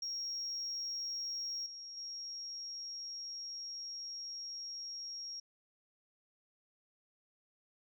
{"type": "tone with level steps", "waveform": "sine", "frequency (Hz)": 5588, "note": "F8", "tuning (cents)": 0, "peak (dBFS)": [-36, -45, -41], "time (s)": [0.02, 5.4], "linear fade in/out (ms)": 5, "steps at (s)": [1.66, 1.97], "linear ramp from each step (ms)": 2, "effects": ["tanh soft clip ceiling -33 dBFS"]}